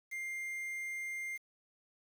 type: tone with quantisation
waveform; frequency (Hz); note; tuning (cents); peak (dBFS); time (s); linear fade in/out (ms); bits
triangle; 2100; C7; +6; -36; 0.11-1.38; 20; 9
effects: none